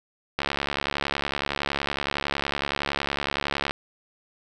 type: click train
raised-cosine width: 0.3 ms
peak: -9 dBFS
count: 236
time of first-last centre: 0.39-3.709 s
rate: 70.8 Hz
effects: none